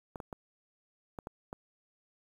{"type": "clicks", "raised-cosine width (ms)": 1, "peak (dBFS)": -26, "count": 6, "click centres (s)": [0.158, 0.202, 0.328, 1.188, 1.271, 1.529], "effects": ["9-bit"]}